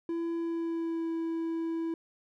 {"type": "tone with pitch glide", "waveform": "triangle", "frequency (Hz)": [335, 329.2], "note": ["E4", "E4"], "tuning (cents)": [28, -2], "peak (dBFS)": -28, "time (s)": [0.09, 1.94], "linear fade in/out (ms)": 2, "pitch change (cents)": -30, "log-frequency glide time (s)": [0.35, 1.1], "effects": []}